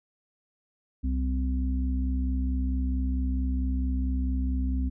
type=harmonic tone; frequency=64.5 Hz; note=C2; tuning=24 cents flat; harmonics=1 / 3 / 4; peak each=-25 / -39 / -32 dBFS; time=1.03-4.9 s; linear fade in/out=20 ms; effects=none